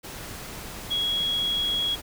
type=tone in noise; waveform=sine; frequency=3322 Hz; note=G#7; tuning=in tune; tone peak=-23 dBFS; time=0.9-1.96 s; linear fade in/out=20 ms; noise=pink; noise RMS=-38 dBFS; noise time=0.03-2.02 s; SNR=+12 dB; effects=none